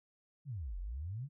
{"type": "exponential two-way sweep", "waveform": "sine", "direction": "down then up", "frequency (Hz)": [157.8, 41.89, 151.7], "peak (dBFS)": -38, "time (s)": [0.45, 1.29], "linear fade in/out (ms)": 50, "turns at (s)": 0.78, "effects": []}